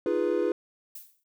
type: chord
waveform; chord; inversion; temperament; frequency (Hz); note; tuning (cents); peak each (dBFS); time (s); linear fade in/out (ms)
triangle; F half-diminished seventh; third; equal; 311.1 / 349.2 / 415.3 / 493.9; Eb4 / F4 / Ab4 / Cb5; 0 / 0 / 0 / 0; -30 / -26 / -27 / -27; 0.06-0.52; 2
type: noise with exponential decay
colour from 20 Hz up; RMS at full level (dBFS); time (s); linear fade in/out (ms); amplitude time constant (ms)
violet; -39; 0.95-1.24; 5; 61
effects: none